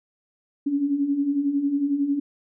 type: beating tone pair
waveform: sine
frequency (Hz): 274.1 / 285.1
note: C#4 / C#4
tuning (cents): -19 / +49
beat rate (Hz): 11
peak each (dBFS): -28 / -21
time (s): 0.66-2.2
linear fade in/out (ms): 10
effects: none